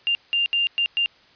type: tone bursts at uneven times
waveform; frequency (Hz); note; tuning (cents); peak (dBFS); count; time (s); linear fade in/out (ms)
sine; 2795; F7; +1; -18; 5; 0.07-0.15 / 0.33-0.46 / 0.53-0.67 / 0.78-0.86 / 0.97-1.06; 0
effects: white hiss -54 dBFS RMS until 1.35 s + resampled to 11025 Hz